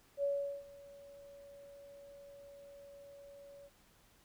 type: tone with ADSR envelope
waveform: sine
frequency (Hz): 564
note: C#5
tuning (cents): +30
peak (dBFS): -30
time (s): 0.17-3.7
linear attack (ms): 64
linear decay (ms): 400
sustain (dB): -22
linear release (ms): 44
effects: pink hiss -67 dBFS RMS until 4.24 s